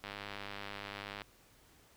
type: click train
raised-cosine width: 0.3 ms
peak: -26 dBFS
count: 120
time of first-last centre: 0.04-1.218 s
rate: 101 Hz
effects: pink hiss -64 dBFS RMS until 1.96 s